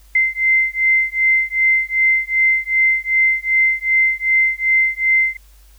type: beating tone pair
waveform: sine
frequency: 2076 / 2078.6 Hz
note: C7 / C7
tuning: -14 / -12 cents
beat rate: 2.6 Hz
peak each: -16 dBFS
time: 0.15-5.37 s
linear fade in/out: 5 ms
effects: added 50 Hz sine -44 dBFS peak until 5.78 s + white hiss -54 dBFS RMS until 5.78 s